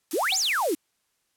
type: noise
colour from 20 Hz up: blue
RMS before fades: -33 dBFS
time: 0.11-0.75 s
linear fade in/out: 0 ms
type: exponential two-way sweep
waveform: sine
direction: up then down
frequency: 276.3 to 7459 to 276.3 Hz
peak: -22 dBFS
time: 0.13-0.75 s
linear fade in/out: 10 ms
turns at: 0.38 s
type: tone with exponential decay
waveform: square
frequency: 759 Hz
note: F#5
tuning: 44 cents sharp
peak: -28 dBFS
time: 0.32-0.45 s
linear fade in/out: 5 ms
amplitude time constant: 28 ms
effects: white hiss -73 dBFS RMS until 1.36 s + low-pass 12000 Hz 12 dB/octave